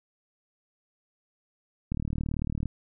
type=click train; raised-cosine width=5 ms; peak=-18 dBFS; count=29; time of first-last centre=1.92-2.657 s; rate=38 Hz; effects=none